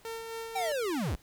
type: tone with tremolo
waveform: sawtooth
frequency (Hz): 454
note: A#4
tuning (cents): -46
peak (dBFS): -32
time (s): 0.05-0.72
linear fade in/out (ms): 0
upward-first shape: sine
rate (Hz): 3.8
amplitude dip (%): 35
type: linear sweep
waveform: square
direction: down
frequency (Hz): 797 to 37.26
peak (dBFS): -30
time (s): 0.55-1.16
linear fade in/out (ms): 10
effects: pink hiss -60 dBFS RMS until 1.22 s